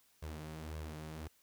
sawtooth tone with flanger, 77.78 Hz, D#2, in tune, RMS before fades -45 dBFS, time 0.22-1.28 s, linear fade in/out 10 ms, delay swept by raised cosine 1.8 to 7.5 ms, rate 1.8 Hz, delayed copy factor +0.6, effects white hiss -70 dBFS RMS until 1.42 s

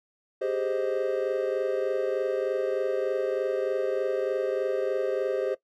triangle chord, Ab major seventh, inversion third, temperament equal, 392 / 415.3 / 523.3 / 622.3 Hz, G4 / Ab4 / C5 / Eb5, 0 / 0 / 0 / 0 cents, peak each -28 / -31 / -27 / -32 dBFS, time 0.41-5.55 s, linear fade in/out 10 ms, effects noise-tail reverb RT60 0.1 s tail -17 dB re dry

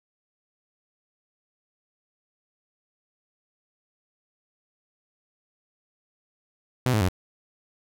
sawtooth tone with pitch steps, 126.5 / 107.61 / 91.54 Hz, B2 / A2 / F#2, +42 / -38 / -18 cents, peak -16 dBFS, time 6.86-7.085 s, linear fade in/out 0 ms, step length 75 ms, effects none

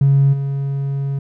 triangle tone with level steps, 138.59 Hz, C#3, in tune, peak -6 / -16 dBFS, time 0.01-1.19 s, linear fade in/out 5 ms, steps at 0.32 s, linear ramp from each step 20 ms, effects tanh soft clip ceiling -6 dBFS

